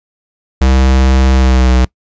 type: tone with pitch glide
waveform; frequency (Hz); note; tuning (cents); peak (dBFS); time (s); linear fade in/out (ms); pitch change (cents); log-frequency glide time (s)
square; 65.41 to 63.11; C2 to B1; 0 to +38; -7; 0.61-1.85; 5; -62; 1.34-1.73
effects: noise-tail reverb RT60 0.1 s tail -23 dB re dry + resampled to 16000 Hz